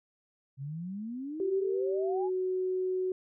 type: exponential sweep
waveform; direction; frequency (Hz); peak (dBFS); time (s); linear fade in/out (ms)
sine; up; 130.81 to 868; -35; 0.57-2.3; 50
type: tone with pitch glide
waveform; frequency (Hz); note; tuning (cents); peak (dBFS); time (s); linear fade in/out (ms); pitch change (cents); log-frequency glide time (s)
sine; 385.5 to 371.1; G4 to F#4; -29 to +5; -28; 1.4-3.12; 2; -66; 2.02-2.27
effects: none